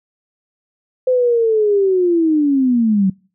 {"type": "linear sweep", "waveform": "sine", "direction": "down", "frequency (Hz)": [515, 185], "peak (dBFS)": -11, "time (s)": [1.07, 3.1], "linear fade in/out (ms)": 5, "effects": ["noise-tail reverb RT60 0.4 s tail -26 dB re dry"]}